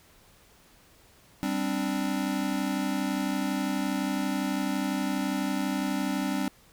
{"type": "chord", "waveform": "square", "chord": "G suspended fourth", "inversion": "none", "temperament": "equal", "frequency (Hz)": [196, 261.6, 293.7], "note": ["G3", "C4", "D4"], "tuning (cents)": [0, 0, 0], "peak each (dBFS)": -32, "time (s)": [1.43, 6.48], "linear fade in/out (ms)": 0, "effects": ["pink hiss -58 dBFS RMS until 6.72 s"]}